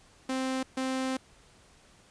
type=tone bursts at uneven times; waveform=sawtooth; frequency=261.6 Hz; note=C4; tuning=in tune; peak=-25 dBFS; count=2; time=0.29-0.63 / 0.77-1.17 s; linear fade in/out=5 ms; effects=pink hiss -59 dBFS RMS until 2.1 s + resampled to 22050 Hz